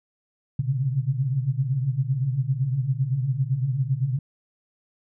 sine tone cluster, 123.7 / 133.6 / 141.4 Hz, B2 / C3 / C#3, +3 / +36 / +35 cents, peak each -26 dBFS, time 0.59-4.19 s, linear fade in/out 5 ms, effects none

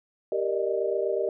sine chord, Eb major seventh, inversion first, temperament equal with one note detuned, 392 / 466.2 / 594.2 / 622.3 Hz, G4 / Bb4 / D5 / Eb5, 0 / 0 / +20 / 0 cents, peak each -28 / -29 / -31 / -31 dBFS, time 0.32-1.29 s, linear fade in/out 2 ms, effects none

